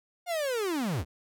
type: linear sweep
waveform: 45% pulse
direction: down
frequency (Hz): 724 to 55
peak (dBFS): -28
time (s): 0.26-1.05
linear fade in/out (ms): 50
effects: none